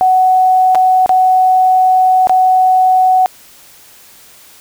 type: tone with dropouts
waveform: sine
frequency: 745 Hz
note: F#5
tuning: 12 cents sharp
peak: -6 dBFS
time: 0.01-3.26 s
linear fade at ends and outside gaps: 0 ms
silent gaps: 0.748-0.754 / 1.061-1.093 / 2.271-2.295 s
effects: white hiss -41 dBFS RMS until 4.6 s